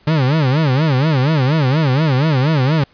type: tone with vibrato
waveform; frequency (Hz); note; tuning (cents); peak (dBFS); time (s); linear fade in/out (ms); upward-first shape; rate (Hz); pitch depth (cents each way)
40% pulse; 143.1; D3; -45; -11; 0.07-2.84; 5; sine; 4.2; 220
effects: pink hiss -52 dBFS RMS until 2.93 s + resampled to 11025 Hz